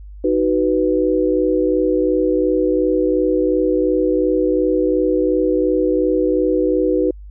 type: chord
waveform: sine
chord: B major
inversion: first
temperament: equal with one note detuned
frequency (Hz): 311.1 / 373.9 / 493.9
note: D#4 / F#4 / B4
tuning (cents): 0 / +18 / 0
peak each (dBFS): -18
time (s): 0.24-7.11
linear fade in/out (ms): 5
effects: added 50 Hz sine -33 dBFS peak until 7.3 s